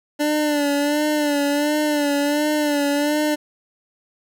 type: tone with vibrato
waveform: 25% pulse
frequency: 293.7 Hz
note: D4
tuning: in tune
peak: -14 dBFS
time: 0.19-3.36 s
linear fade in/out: 20 ms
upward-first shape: sine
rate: 1.4 Hz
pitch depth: 52 cents each way
effects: none